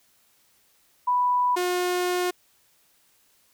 sine / sawtooth tone pair in turn, 987.8 / 358.9 Hz, B5 / F4, 0 / +47 cents, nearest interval octave + tritone, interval 1753 cents, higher first, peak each -19 dBFS, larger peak neither, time 1.07-1.56 / 1.56-2.31 s, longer second, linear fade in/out 10 ms, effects white hiss -63 dBFS RMS until 3.53 s

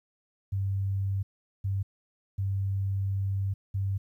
sine tone bursts at uneven times, 97.7 Hz, G2, 5 cents flat, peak -26 dBFS, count 4, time 0.52-1.23 / 1.64-1.83 / 2.38-3.54 / 3.74-3.98 s, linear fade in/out 10 ms, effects 11-bit

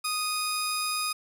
25% pulse tone pair together, 1242 / 4977 Hz, D#6 / D#8, -3 / 0 cents, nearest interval 2 octaves, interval 2403 cents, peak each -26 dBFS, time 0.04-1.13 s, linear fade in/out 10 ms, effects none

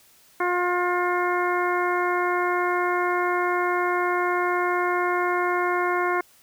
harmonic tone, 355.9 Hz, F4, 33 cents sharp, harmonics 1 / 2 / 3 / 4 / 5 / 6, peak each -25 / -28 / -26 / -29 / -33 / -32 dBFS, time 0.4-6.21 s, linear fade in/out 5 ms, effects white hiss -56 dBFS RMS until 6.42 s

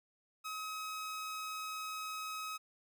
sawtooth tone, 1273 Hz, D#6, 39 cents sharp, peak -36 dBFS, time 0.44-2.58 s, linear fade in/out 20 ms, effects none

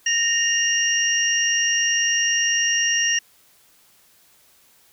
sine tone cluster, 1848 / 2810 / 5670 Hz, A#6 / F7 / F8, -16 / +10 / +25 cents, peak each -22 dBFS, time 0.06-3.19 s, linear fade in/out 5 ms, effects white hiss -56 dBFS RMS until 4.92 s

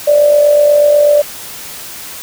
sine tone with amplitude modulation, 587.3 Hz, D5, in tune, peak -3 dBFS, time 0.07-1.22 s, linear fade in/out 10 ms, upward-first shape sine, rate 48.2 Hz, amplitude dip 45%, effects white hiss -28 dBFS RMS until 2.22 s

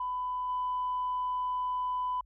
sine tone with level steps, 1000 Hz, B5, 21 cents sharp, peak -30 / -28 dBFS, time 0-2.21 s, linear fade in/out 5 ms, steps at 0.48 s, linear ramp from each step 20 ms, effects tanh soft clip ceiling -25 dBFS + added 50 Hz sine -57 dBFS peak until 2.25 s

